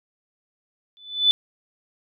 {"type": "tone with exponential growth", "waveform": "sine", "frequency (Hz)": 3496, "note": "A7", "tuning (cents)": -12, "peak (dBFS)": -10, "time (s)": [0.97, 1.31], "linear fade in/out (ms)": 0, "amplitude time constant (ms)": 73, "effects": []}